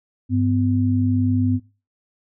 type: tone pair together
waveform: sine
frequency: 100.64 / 252.5 Hz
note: G2 / B3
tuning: +46 / +39 cents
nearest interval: octave + major third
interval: 1593 cents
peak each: -19 dBFS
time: 0.29-1.6 s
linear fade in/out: 50 ms
effects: noise-tail reverb RT60 0.3 s tail -17 dB re dry